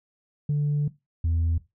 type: tone pair in turn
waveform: sine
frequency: 146.6 / 82.61 Hz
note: D3 / E2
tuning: -3 / +4 cents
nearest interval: minor seventh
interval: 993 cents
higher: first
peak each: -19 dBFS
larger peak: neither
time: 0.49-0.88 / 1.24-1.58 s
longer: first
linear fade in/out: 5 ms
effects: noise-tail reverb RT60 0.2 s tail -17 dB re dry + tanh soft clip ceiling -19 dBFS